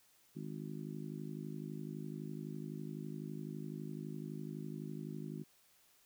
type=harmonic tone; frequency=51.91 Hz; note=G#1; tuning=in tune; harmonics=3 / 4 / 5 / 6 / 7; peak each=-45 / -47 / -49 / -51 / -52 dBFS; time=0.35-5.44 s; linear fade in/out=20 ms; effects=white hiss -69 dBFS RMS until 6.05 s